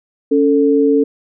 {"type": "tone pair together", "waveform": "sine", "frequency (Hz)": [279.6, 443.9], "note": ["C#4", "A4"], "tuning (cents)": [15, 15], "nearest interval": "minor sixth", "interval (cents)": 800, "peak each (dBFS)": -12, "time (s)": [0.31, 1.04], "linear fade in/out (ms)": 10, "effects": []}